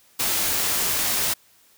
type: noise with comb filter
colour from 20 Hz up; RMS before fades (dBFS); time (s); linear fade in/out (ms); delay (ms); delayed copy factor
white; -23; 0.19-1.34; 10; 20; -0.5
effects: white hiss -57 dBFS RMS until 1.77 s